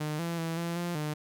sawtooth tone with pitch steps, 151.9 / 168.9 / 164.5 / 169.7 / 173.6 / 151.2 Hz, D#3 / E3 / E3 / F3 / F3 / D#3, -41 / +42 / -3 / -49 / -10 / -49 cents, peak -27 dBFS, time 0-1.14 s, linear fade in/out 10 ms, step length 190 ms, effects none

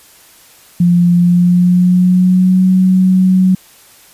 sine tone with pitch glide, 174.61 to 186.06 Hz, F3 to F#3, 0 to +10 cents, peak -6 dBFS, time 0.8-3.55 s, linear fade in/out 5 ms, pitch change +110 cents, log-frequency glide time 1.16-2.65 s, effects white hiss -43 dBFS RMS until 4.13 s + resampled to 32000 Hz

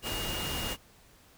sine tone in noise, 2846 Hz, F7, 32 cents sharp, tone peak -37 dBFS, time 0.02-0.77 s, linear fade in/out 50 ms, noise pink, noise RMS -35 dBFS, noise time 0.02-0.77 s, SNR -5 dB, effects pink hiss -59 dBFS RMS until 1.37 s

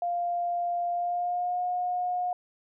sine tone with pitch glide, 698.5 to 719.8 Hz, F5 to F#5, 0 to -48 cents, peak -26 dBFS, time 0.02-2.33 s, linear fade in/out 2 ms, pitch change +52 cents, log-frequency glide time 0.91-1.63 s, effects none

